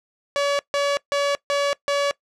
sawtooth tone bursts, 568 Hz, C#5, 42 cents sharp, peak -15 dBFS, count 5, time 0.36-2.11 s, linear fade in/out 0 ms, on 230 ms, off 150 ms, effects noise-tail reverb RT60 0.1 s tail -21 dB re dry + low-pass 6000 Hz 12 dB/octave

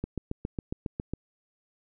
click train, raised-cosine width 3 ms, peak -18 dBFS, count 9, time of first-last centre 0.04-1.136 s, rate 7.3 Hz, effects none

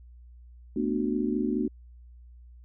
sine chord, B minor seventh, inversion third, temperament just, 222.2 / 246.9 / 296.3 / 370.4 Hz, A3 / B3 / D4 / F#4, +17 / 0 / +15 / +2 cents, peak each -30 / -30 / -30 / -32 dBFS, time 0.76-1.68 s, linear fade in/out 5 ms, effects added 60 Hz sine -47 dBFS peak until 2.64 s

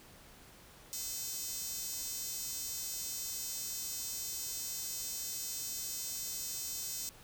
5% pulse tone with high-pass filter, 514 Hz, C5, 31 cents flat, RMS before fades -40 dBFS, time 0.93-7.09 s, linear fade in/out 0 ms, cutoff 8000 Hz, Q 1.4, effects pink hiss -57 dBFS RMS until 7.23 s

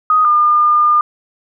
sine tone pair in turn, 1248 / 1208.3 Hz, D#6 / D6, +5 / +49 cents, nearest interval minor second, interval 56 cents, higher first, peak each -8 dBFS, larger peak neither, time 0.1-0.25 / 0.25-1.01 s, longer second, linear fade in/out 2 ms, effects none

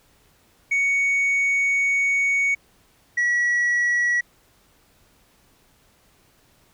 sine tone pair in turn, 2230 / 1930.7 Hz, C#7 / B6, +10 / -40 cents, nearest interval major second, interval 250 cents, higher first, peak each -15 dBFS, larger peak neither, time 0.71-2.55 / 3.17-4.21 s, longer first, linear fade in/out 10 ms, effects tanh soft clip ceiling -17 dBFS + pink hiss -59 dBFS RMS until 6.73 s

